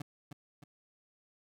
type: tone with echo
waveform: 30% pulse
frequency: 144.4 Hz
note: D3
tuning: 29 cents flat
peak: -35 dBFS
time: 0-0.02 s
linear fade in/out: 5 ms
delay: 310 ms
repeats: 2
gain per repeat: -6 dB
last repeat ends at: 0.64 s
effects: none